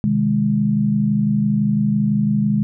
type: chord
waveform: sine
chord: Ab major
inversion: first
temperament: just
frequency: 129.78 / 155.74 / 207.7 Hz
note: C3 / Eb3 / Ab3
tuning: -14 / +2 / 0 cents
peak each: -22 / -22 / -16 dBFS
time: 0.04-2.63 s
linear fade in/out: 0 ms
effects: none